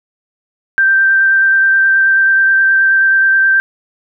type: tone with vibrato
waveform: sine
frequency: 1568 Hz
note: G6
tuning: in tune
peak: -7 dBFS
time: 0.78-3.6 s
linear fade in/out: 0 ms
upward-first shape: triangle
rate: 9.4 Hz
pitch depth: 14 cents each way
effects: none